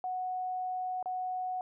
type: tone with dropouts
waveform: sine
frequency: 738 Hz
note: F#5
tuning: 5 cents flat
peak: -32 dBFS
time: 0.04-1.61 s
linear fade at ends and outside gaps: 1 ms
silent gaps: 1.027-1.058 s
effects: none